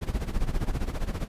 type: noise with tremolo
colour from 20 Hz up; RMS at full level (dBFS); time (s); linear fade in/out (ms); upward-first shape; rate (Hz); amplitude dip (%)
brown; -25; 0.01-1.28; 20; sine; 15; 80
effects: resampled to 32000 Hz